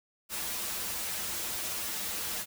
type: noise with comb filter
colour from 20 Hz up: white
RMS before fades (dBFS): -35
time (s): 0.29-2.46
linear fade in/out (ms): 50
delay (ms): 7.4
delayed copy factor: -1
effects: none